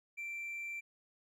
triangle tone, 2349 Hz, D7, in tune, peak -37 dBFS, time 0.17-0.81 s, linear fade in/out 20 ms, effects tanh soft clip ceiling -33 dBFS

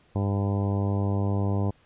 harmonic tone with a mistuned harmonic, 99.7 Hz, G2, 30 cents sharp, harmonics 1 / 2 / 3 / 4 / 5 / 6 / 7 / 8 / 9 / 10, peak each -24 / -30 / -34 / -36 / -38 / -40 / -41 / -42 / -43 / -44 dBFS, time 0.15-1.71 s, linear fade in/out 10 ms, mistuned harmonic 10, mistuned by +18 cents, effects pink hiss -61 dBFS RMS until 1.85 s + resampled to 8000 Hz

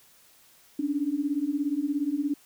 sine beating tone pair, 278 / 295 Hz, C#4 / D4, +5 / +8 cents, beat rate 17 Hz, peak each -29 / -27 dBFS, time 0.79-2.34 s, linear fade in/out 5 ms, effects white hiss -58 dBFS RMS until 2.45 s

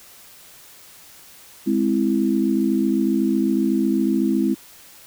sine chord, Ab augmented, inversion none, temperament equal, 207.7 / 261.6 / 329.6 Hz, Ab3 / C4 / E4, 0 / 0 / 0 cents, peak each -21 dBFS, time 1.66-4.55 s, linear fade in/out 20 ms, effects white hiss -46 dBFS RMS until 5.06 s

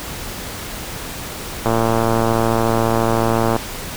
click train, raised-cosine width 1 ms, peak -3 dBFS, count 218, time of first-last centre 1.66-3.564 s, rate 114 Hz, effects pink hiss -29 dBFS RMS until 3.96 s

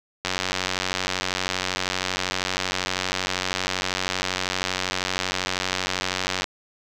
click train, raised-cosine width 0.2 ms, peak -6 dBFS, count 575, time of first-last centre 0.25-6.442 s, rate 92.7 Hz, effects none

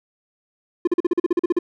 triangle tone bursts, 349.2 Hz, F4, in tune, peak -12 dBFS, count 12, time 0.85-1.589 s, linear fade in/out 5 ms, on 24 ms, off 41 ms, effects none

